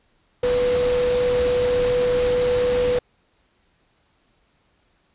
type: tone in noise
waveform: sine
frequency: 493.9 Hz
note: B4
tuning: in tune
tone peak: -17 dBFS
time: 0.43-2.99 s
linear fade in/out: 5 ms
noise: pink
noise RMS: -29 dBFS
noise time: 0.43-2.99 s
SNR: +9 dB
effects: pink hiss -64 dBFS RMS until 5.14 s + resampled to 8000 Hz